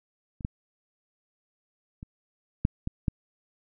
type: clicks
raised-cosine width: 5 ms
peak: -29 / -17 / -27 / -9 / -17 / -12 dBFS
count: 6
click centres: 0.408 / 0.449 / 2.029 / 2.651 / 2.874 / 3.082 s
effects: none